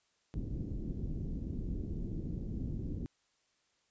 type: low-pass noise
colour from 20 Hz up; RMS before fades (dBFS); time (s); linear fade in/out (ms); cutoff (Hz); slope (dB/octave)
pink; -38; 0.34-3.06; 0; 320; 24
effects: white hiss -75 dBFS RMS until 3.9 s + resampled to 16000 Hz